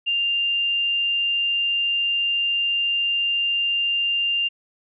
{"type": "tone", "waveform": "sine", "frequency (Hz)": 2794, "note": "F7", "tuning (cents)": 0, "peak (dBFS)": -19, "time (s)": [0.06, 4.49], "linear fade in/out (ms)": 20, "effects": []}